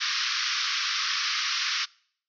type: band-pass noise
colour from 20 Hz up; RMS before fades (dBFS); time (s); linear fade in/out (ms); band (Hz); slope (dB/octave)
white; -28; 0-1.86; 20; 1100 to 5800; 96
effects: noise-tail reverb RT60 0.6 s tail -25 dB re dry